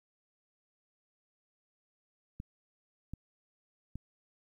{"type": "clicks", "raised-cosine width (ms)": 5, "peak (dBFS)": -28, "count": 3, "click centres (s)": [2.401, 3.136, 3.956], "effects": ["11-bit"]}